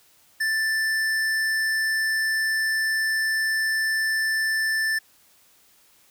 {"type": "tone with hard clipping", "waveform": "triangle", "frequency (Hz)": 1766, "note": "A6", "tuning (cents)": 6, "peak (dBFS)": -23, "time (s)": [0.4, 4.99], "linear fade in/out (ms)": 10, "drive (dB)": 17, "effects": ["white hiss -58 dBFS RMS until 6.1 s"]}